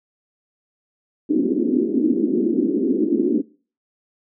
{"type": "band-pass noise", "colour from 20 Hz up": "white", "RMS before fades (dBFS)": -19, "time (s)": [1.29, 3.42], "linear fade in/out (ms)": 20, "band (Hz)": [230, 360], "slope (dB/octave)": 48, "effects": ["noise-tail reverb RT60 0.4 s tail -22 dB re dry"]}